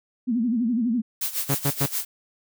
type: tone with vibrato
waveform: sine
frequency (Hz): 235.4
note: A#3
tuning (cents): +17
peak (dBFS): -20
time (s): 0.27-1.02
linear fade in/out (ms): 20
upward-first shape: sine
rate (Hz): 12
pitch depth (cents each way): 140
type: noise with tremolo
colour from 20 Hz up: blue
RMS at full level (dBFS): -25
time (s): 1.21-2.05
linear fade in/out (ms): 5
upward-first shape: sine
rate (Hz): 6.9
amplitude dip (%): 80
type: tone bursts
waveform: sawtooth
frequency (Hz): 139.9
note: C#3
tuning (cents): +16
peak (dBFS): -17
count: 3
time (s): 1.49-1.863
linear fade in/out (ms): 10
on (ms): 59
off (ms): 98
effects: none